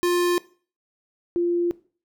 square / sine tone pair in turn, 352.1 / 346.9 Hz, F4 / F4, +14 / -12 cents, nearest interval unison, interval 26 cents, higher first, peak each -19 dBFS, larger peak neither, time 0.03-0.38 / 1.36-1.71 s, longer neither, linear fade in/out 0 ms, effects noise-tail reverb RT60 0.4 s tail -19 dB re dry

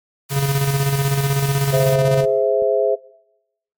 white high-pass noise, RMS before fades -30 dBFS, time 0.29-1.95 s, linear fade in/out 20 ms, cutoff 530 Hz, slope 12 dB/octave
square tone with tremolo, 138.59 Hz, C#3, in tune, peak -15 dBFS, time 0.3-2.26 s, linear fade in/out 50 ms, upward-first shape square, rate 16 Hz, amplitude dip 45%
click train, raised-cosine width 2 ms, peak -24 dBFS, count 6, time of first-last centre 0.75-2.623 s, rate 2.67 Hz
sine chord, Ab augmented, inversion none, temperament equal, 415.3 / 523.3 / 659.3 Hz, Ab4 / C5 / E5, 0 / 0 / 0 cents, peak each -18 dBFS, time 1.72-2.96 s, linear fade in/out 20 ms
effects noise-tail reverb RT60 0.9 s tail -23 dB re dry + MP3 96 kbps

